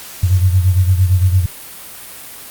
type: beating tone pair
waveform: sine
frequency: 90.6 / 99.4 Hz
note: F#2 / G2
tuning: -36 / +25 cents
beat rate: 8.8 Hz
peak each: -10 / -16 dBFS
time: 0.23-1.46 s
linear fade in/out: 5 ms
effects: white hiss -33 dBFS RMS until 2.5 s + Opus 48 kbps